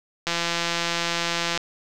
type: click train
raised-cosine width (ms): 0.2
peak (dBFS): -7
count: 223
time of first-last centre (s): 0.27-1.576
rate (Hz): 170
effects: none